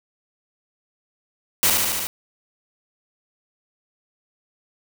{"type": "noise with echo", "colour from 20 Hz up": "white", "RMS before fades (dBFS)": -17, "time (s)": [1.63, 1.7], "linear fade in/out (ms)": 0, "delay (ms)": 74, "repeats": 5, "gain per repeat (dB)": -2, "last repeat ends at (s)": 2.07, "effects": []}